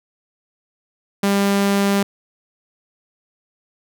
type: tone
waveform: sawtooth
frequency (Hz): 199.3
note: G3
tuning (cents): +29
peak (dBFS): -11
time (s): 1.23-2.03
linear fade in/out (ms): 5
effects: none